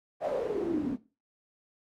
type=noise with band-pass filter sweep; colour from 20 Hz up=pink; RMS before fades=-31 dBFS; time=0.2-0.98 s; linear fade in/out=50 ms; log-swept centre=650 to 230 Hz; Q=9.2; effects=noise-tail reverb RT60 0.3 s tail -17 dB re dry